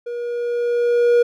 triangle tone with level ramp, 478.3 Hz, A#4, 44 cents sharp, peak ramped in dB -23 to -8 dBFS, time 0.06-1.23 s, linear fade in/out 10 ms, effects none

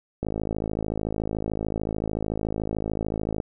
click train, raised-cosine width 2 ms, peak -14 dBFS, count 171, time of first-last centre 0.23-3.402 s, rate 53.6 Hz, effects none

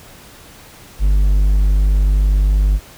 triangle tone, 49.84 Hz, G1, 29 cents sharp, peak -8 dBFS, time 0.99-2.8 s, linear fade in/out 50 ms, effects pink hiss -41 dBFS RMS until 2.97 s

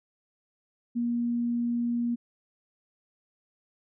sine tone, 237.7 Hz, A#3, 34 cents sharp, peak -25 dBFS, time 0.95-2.16 s, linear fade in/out 20 ms, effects none

